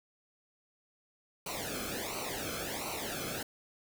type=noise with flanger; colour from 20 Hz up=pink; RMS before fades=-38 dBFS; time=1.46-3.43 s; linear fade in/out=5 ms; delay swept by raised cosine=0.58 to 1.08 ms; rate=1.4 Hz; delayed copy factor=-0.85; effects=none